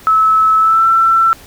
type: tone with pitch glide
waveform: sine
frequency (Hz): 1300 to 1340.4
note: E6 to E6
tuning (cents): -24 to +29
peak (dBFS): -7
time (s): 0.07-1.33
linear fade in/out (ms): 0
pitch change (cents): +53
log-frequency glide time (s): 0.58-0.87
effects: pink hiss -39 dBFS RMS until 1.46 s